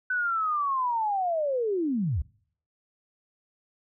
sine linear sweep, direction down, 1513 to 57.1 Hz, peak -24 dBFS, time 0.1-2.22 s, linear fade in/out 5 ms, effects noise-tail reverb RT60 0.6 s tail -25 dB re dry

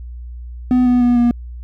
triangle tone with pitch steps, 250.8 / 246.9 / 243.1 / 239.3 Hz, B3 / B3 / B3 / A#3, +27 / 0 / -27 / +46 cents, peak -8 dBFS, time 0.71-1.31 s, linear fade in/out 0 ms, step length 150 ms, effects added 60 Hz sine -28 dBFS peak until 1.63 s

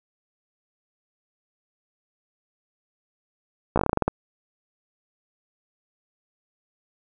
slowing click train, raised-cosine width 1 ms, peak -6 dBFS, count 11, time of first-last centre 3.76-4.08 s, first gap 15 ms, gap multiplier 1.16, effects none

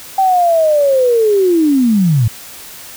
sine linear sweep, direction down, 780 to 103.83 Hz, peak -8 dBFS, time 0.18-2.28 s, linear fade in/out 5 ms, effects white hiss -33 dBFS RMS until 2.96 s

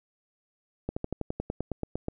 slowing click train, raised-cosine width 2 ms, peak -17 dBFS, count 13, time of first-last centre 0.89-2.084 s, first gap 75 ms, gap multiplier 1.05, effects none

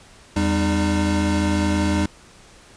square tone cluster, 83.5 / 198.5 / 304.1 Hz, E2 / G3 / D#4, +23 / +22 / -40 cents, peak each -23 dBFS, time 0.36-2.06 s, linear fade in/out 5 ms, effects pink hiss -48 dBFS RMS until 2.76 s + resampled to 22050 Hz

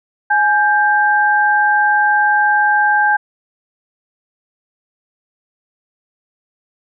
sine tone pair together, 837 / 1580 Hz, G#5 / G6, +13 / +13 cents, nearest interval major seventh, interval 1100 cents, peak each -13 / -13 dBFS, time 0.3-3.17 s, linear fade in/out 10 ms, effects none

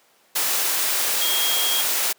sine tone in noise, 3260 Hz, G#7, 33 cents flat, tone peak -23 dBFS, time 1.21-1.82 s, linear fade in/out 10 ms, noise white, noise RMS -22 dBFS, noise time 0.35-2.13 s, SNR -4 dB, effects pink hiss -58 dBFS RMS until 2.18 s + high-pass 400 Hz 12 dB/octave

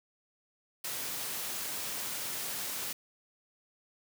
white noise, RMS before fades -37 dBFS, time 0.84-2.93 s, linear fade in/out 5 ms, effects high-pass 100 Hz 12 dB/octave

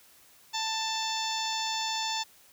harmonic tone, 886 Hz, A5, 12 cents sharp, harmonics 1 / 2 / 3 / 4 / 5 / 6 / 7 / 8, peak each -33 / -41 / -40 / -35 / -38 / -38 / -43 / -41 dBFS, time 0.53-2.24 s, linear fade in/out 20 ms, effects white hiss -58 dBFS RMS until 2.52 s

